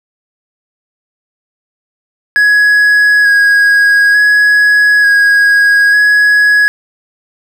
triangle tone with vibrato, 1661.2 Hz, G#6, in tune, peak -3 dBFS, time 2.36-6.68 s, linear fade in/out 0 ms, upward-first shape square, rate 0.56 Hz, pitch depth 14 cents each way, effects none

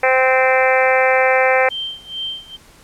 harmonic tone, 259.8 Hz, C4, 12 cents flat, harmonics 2 / 3 / 4 / 5 / 6 / 7 / 8 / 9 / 10, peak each -15 / -18 / -25 / -25 / -23 / -21 / -21 / -21 / -30 dBFS, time 0.03-1.69 s, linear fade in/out 5 ms
sine tone with tremolo, 3136 Hz, G7, in tune, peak -21 dBFS, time 1.7-2.57 s, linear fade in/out 20 ms, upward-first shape sine, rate 2.3 Hz, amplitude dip 90%
effects pink hiss -47 dBFS RMS until 2.83 s + low-pass 12000 Hz 12 dB/octave

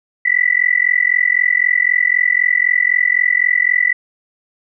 sine tone with amplitude modulation, 1975.5 Hz, B6, in tune, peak -7 dBFS, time 0.25-3.93 s, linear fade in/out 10 ms, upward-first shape sine, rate 43.9 Hz, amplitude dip 100%, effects none

